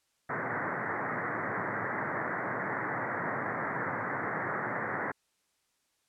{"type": "band-pass noise", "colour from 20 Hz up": "white", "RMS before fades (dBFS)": -34, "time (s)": [0.29, 5.12], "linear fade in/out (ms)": 10, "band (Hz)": [100, 2000], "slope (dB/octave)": 96, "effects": ["white hiss -75 dBFS RMS until 6.08 s", "low-pass 10000 Hz 12 dB/octave"]}